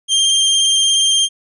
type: tone with vibrato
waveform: sawtooth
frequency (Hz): 3181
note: G7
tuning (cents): +25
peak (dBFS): -8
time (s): 0.08-1.29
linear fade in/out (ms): 50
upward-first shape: sine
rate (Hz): 17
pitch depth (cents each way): 15
effects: resampled to 24000 Hz